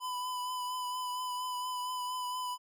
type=tone with vibrato; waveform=square; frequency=1000 Hz; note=B5; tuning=21 cents sharp; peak=-35 dBFS; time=0-2.58 s; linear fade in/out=50 ms; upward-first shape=triangle; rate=4.3 Hz; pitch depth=23 cents each way; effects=none